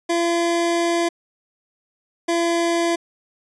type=tone pair in turn; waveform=25% pulse; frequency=340.4 / 339 Hz; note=F4 / E4; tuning=-44 / +49 cents; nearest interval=unison; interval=7 cents; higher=first; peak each=-14 dBFS; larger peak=neither; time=0.09-1.09 / 2.28-2.96 s; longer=first; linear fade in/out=10 ms; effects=resampled to 22050 Hz